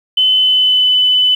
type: tone with pitch glide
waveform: sine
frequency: 3035 to 3005 Hz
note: F#7 to F#7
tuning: +43 to +26 cents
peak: -8 dBFS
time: 0.17-1.35 s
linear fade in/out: 5 ms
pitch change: -17 cents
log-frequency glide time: 0.31-0.92 s
effects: 7-bit